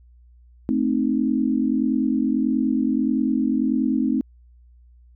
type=chord; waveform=sine; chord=A diminished; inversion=none; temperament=equal; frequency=220 / 261.6 / 311.1 Hz; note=A3 / C4 / Eb4; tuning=0 / 0 / 0 cents; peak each=-23 / -21 / -24 dBFS; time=0.69-4.21 s; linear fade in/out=0 ms; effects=added 60 Hz sine -48 dBFS peak until 5.15 s